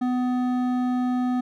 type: tone with hard clipping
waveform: triangle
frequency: 250 Hz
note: B3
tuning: 21 cents sharp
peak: -23 dBFS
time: 0.01-1.41 s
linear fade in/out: 10 ms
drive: 14 dB
effects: none